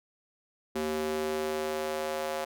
square tone with high-pass filter sweep, 77.2 Hz, D#2, 13 cents flat, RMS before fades -32 dBFS, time 0.75-2.45 s, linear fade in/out 10 ms, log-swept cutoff 310 to 580 Hz, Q 2.4, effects none

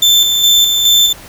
35% pulse tone with tremolo, 3544 Hz, A7, 12 cents sharp, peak -4 dBFS, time 0.02-1.13 s, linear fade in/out 5 ms, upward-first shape square, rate 2.4 Hz, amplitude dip 40%, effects pink hiss -35 dBFS RMS until 1.28 s

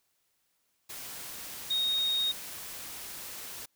sine tone in noise, 3729 Hz, A#7, in tune, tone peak -26 dBFS, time 1.7-2.32 s, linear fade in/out 10 ms, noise white, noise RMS -42 dBFS, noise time 0.89-3.66 s, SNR +13 dB, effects white hiss -75 dBFS RMS until 3.75 s

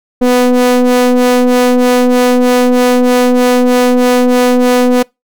square ring-modulated tone, 123.8 Hz, B2, 5 cents sharp, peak -4 dBFS, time 0.21-5.03 s, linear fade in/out 10 ms, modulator 373 Hz, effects noise-tail reverb RT60 0.2 s tail -25 dB re dry

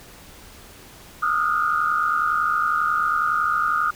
sine tone cluster, 1226 / 1298 / 1387 / 1437 Hz, D#6 / E6 / F6 / F6, -26 / -27 / -12 / +49 cents, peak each -21 / -28 / -26 / -25 dBFS, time 1.22-3.91 s, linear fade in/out 10 ms, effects pink hiss -45 dBFS RMS until 3.95 s

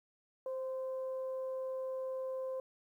sine tone with frequency modulation, 523 Hz, C5, 1 cent flat, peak -36 dBFS, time 0.46-2.6 s, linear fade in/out 2 ms, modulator 512 Hz, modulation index 0.34, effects high-pass 100 Hz 12 dB/octave + 12-bit

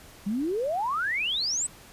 sine exponential sweep, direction up, 190 to 8340 Hz, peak -25 dBFS, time 0.26-1.67 s, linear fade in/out 10 ms, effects pink hiss -50 dBFS RMS until 1.92 s + resampled to 32000 Hz

